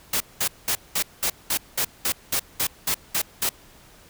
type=noise bursts; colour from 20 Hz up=white; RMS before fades=-23 dBFS; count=13; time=0.13-3.492 s; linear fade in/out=5 ms; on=74 ms; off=200 ms; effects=pink hiss -51 dBFS RMS until 4.09 s